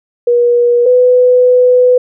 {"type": "tone pair in turn", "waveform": "sine", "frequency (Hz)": [480.6, 498.8], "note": ["B4", "B4"], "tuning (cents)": [-47, 17], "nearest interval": "minor second", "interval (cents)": 64, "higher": "second", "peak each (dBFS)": [-6, -4], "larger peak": "second", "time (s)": [[0.27, 0.86], [0.86, 1.98]], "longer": "second", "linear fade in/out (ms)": 5, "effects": []}